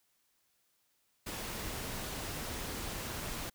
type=noise; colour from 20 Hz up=pink; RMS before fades=-40 dBFS; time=1.26-3.5 s; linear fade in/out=10 ms; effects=white hiss -75 dBFS RMS until 3.54 s